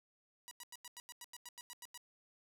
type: tone bursts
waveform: 5% pulse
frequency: 969 Hz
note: B5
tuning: 33 cents flat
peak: -36 dBFS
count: 13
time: 0.48-1.976 s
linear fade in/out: 0 ms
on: 32 ms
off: 90 ms
effects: none